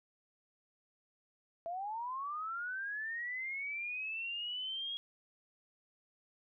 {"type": "linear sweep", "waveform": "sine", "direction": "up", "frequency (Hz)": [659.3, 3305], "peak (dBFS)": -37, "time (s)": [1.66, 4.97], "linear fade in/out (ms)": 0, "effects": []}